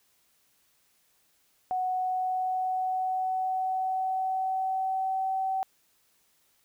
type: tone with pitch glide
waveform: sine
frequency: 740 to 763.9 Hz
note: F#5 to G5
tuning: 0 to -45 cents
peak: -26 dBFS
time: 1.71-5.63 s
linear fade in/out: 0 ms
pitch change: +55 cents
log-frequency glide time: 1.85-5.34 s
effects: white hiss -68 dBFS RMS until 6.64 s